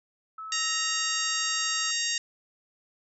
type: tone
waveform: sine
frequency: 1300 Hz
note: E6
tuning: 24 cents flat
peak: -36 dBFS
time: 0.38-1.91 s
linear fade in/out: 5 ms
type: harmonic tone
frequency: 932.3 Hz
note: A#5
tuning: in tune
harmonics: 2 / 3 / 4 / 5 / 6 / 7 / 8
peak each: -34 / -34 / -34 / -34 / -34 / -34 / -34 dBFS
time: 0.52-2.18 s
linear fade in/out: 2 ms
effects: none